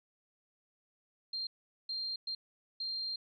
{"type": "tone bursts at uneven times", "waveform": "sine", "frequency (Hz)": 4186, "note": "C8", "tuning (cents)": 0, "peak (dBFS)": -35, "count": 4, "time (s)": [[1.33, 1.47], [1.89, 2.16], [2.27, 2.35], [2.8, 3.16]], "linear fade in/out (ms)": 5, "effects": []}